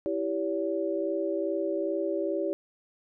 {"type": "chord", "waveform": "sine", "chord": "C# diminished", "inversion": "first", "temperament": "equal with one note detuned", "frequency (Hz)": [329.6, 392, 569], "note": ["E4", "G4", "C#5"], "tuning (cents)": [0, 0, 45], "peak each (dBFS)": -31, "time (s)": [0.06, 2.53], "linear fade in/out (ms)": 0, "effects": []}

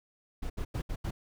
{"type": "noise bursts at uneven times", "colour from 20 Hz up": "brown", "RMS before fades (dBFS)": -34, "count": 5, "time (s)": [[0.42, 0.5], [0.57, 0.65], [0.74, 0.82], [0.89, 0.96], [1.04, 1.11]], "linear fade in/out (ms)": 10, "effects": []}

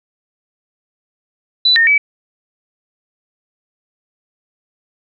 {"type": "tone with pitch steps", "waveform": "sine", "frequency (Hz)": [3979, 1831, 2291], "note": ["B7", "A#6", "D7"], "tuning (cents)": [12, -32, -44], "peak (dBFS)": -8, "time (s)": [1.65, 1.98], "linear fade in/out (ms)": 5, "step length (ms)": 110, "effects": []}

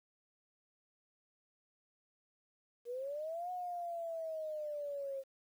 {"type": "linear two-way sweep", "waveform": "sine", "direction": "up then down", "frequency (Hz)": [466.2, 730, 534], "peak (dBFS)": -38, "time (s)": [2.85, 5.24], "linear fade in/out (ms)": 50, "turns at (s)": 3.51, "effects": ["11-bit"]}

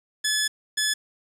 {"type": "tone bursts at uneven times", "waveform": "10% pulse", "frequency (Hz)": 1717, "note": "A6", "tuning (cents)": -43, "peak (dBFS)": -12, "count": 2, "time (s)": [[0.24, 0.48], [0.77, 0.94]], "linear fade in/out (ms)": 10, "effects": ["low-pass 10000 Hz 12 dB/octave", "8-bit"]}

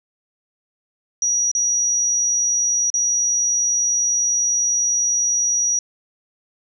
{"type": "tone with dropouts", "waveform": "sine", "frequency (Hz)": 5790, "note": "F#8", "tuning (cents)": -38, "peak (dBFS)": -16, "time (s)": [1.22, 5.79], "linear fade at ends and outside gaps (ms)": 2, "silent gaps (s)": [[1.515, 1.55], [2.902, 2.94]], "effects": []}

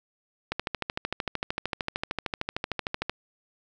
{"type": "click train", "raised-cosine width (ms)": 0.3, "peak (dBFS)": -12, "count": 35, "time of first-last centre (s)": [0.52, 3.096], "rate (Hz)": 13.2, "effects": []}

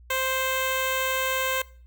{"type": "tone with notch filter", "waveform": "5% pulse", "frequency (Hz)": 523, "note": "C5", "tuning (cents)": -1, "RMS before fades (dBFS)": -26, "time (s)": [0.1, 1.62], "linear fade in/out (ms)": 5, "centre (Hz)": 5000, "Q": 0.75, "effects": ["noise-tail reverb RT60 0.4 s tail -20 dB re dry", "added 60 Hz sine -47 dBFS peak until 1.86 s"]}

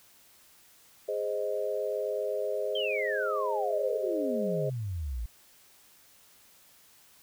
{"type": "chord", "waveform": "sine", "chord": "Ab major", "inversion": "none", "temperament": "equal", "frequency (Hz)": [415.3, 523.3, 622.3], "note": ["Ab4", "C5", "Eb5"], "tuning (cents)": [0, 0, 0], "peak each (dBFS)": -33, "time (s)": [1.08, 4.7], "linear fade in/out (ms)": 10}
{"type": "exponential sweep", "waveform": "sine", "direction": "down", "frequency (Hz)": [3214, 53.1], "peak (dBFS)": -31, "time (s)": [2.75, 5.26], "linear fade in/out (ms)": 5}
{"effects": ["white hiss -59 dBFS RMS until 7.22 s"]}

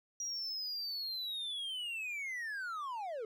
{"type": "linear sweep", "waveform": "triangle", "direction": "down", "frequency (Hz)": [5770, 415.3], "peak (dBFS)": -36, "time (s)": [0.2, 3.25], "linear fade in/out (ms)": 2, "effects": []}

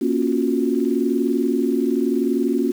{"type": "chord", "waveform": "sine", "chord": "Gb major seventh", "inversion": "first", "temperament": "equal with one note detuned", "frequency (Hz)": [237.4, 277.2, 349.2, 370], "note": ["Bb3", "Db4", "F4", "Gb4"], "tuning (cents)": [32, 0, 0, 0], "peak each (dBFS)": [-22, -21, -24, -24], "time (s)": [0.01, 2.72], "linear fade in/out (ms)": 10, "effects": ["7-bit"]}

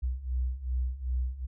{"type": "beating tone pair", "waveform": "sine", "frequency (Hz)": [61.4, 64], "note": ["B1", "C2"], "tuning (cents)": [-9, -38], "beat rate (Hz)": 2.6, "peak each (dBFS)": [-33, -30], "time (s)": [0.02, 1.47], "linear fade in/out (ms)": 20, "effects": []}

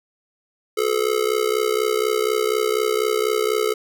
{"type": "tone with amplitude modulation", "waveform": "square", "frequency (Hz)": 430, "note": "A4", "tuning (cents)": -40, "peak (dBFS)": -15, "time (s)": [0.77, 3.74], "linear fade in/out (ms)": 10, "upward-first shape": "sine", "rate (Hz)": 64.1, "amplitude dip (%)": 90, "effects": []}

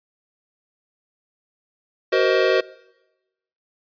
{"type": "chord", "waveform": "square", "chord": "C half-diminished seventh", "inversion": "second", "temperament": "just", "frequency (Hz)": [376.7, 470.9, 523.3, 627.9], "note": ["Gb4", "Bb4", "C5", "Eb5"], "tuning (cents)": [31, 18, 0, 16], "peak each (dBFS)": [-21, -22, -22, -24], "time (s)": [2.12, 2.61], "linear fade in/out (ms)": 10, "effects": ["noise-tail reverb RT60 1.0 s tail -22 dB re dry", "resampled to 11025 Hz"]}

